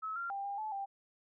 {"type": "tone with pitch steps", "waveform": "sine", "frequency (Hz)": [1293, 1383, 793, 802, 864, 790], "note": ["E6", "F6", "G5", "G5", "A5", "G5"], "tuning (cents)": [-34, -17, 20, 39, -32, 13], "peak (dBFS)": -36, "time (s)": [0.02, 0.86], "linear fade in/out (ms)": 20, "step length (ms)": 140, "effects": []}